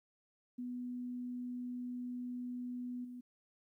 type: tone with level steps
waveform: sine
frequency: 246.9 Hz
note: B3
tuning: in tune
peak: -39 / -45 dBFS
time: 0.58-3.21 s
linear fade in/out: 10 ms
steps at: 3.04 s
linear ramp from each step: 10 ms
effects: 13-bit